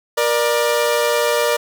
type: tone pair together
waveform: sawtooth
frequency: 473.5 / 594 Hz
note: A#4 / D5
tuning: +27 / +20 cents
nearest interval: major third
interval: 393 cents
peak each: -14 dBFS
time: 0.17-1.57 s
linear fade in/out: 10 ms
effects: none